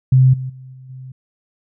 sine tone with level steps, 130 Hz, C3, 11 cents flat, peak -7 / -22 / -34 / -36 / -31 dBFS, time 0.12-1.12 s, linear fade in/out 5 ms, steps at 0.33 / 0.49 / 0.73 / 0.89 s, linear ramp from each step 10 ms, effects none

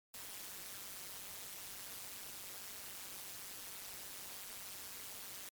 white noise with amplitude modulation, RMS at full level -45 dBFS, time 0.14-5.49 s, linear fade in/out 2 ms, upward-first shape sine, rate 194 Hz, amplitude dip 85%, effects MP3 96 kbps

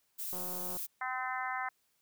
violet noise, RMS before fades -39 dBFS, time 0.18-0.87 s, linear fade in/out 20 ms
click train, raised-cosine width 1 ms, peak -33 dBFS, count 80, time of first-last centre 0.33-0.769 s, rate 180 Hz
harmonic tone, 256.5 Hz, C4, 34 cents flat, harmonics 3 / 4 / 5 / 6 / 7 / 8, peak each -39 / -40 / -41 / -42 / -42 / -43 dBFS, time 1.01-1.69 s, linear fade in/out 5 ms
effects white hiss -75 dBFS RMS until 2.01 s

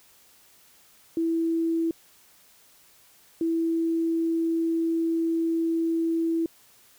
sine tone pair in turn, 329.6 / 329.6 Hz, E4 / E4, 0 / 0 cents, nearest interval unison, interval 0 cents, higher neither, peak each -22 dBFS, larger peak neither, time 1.17-1.91 / 3.41-6.46 s, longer second, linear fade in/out 2 ms, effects white hiss -57 dBFS RMS until 6.98 s

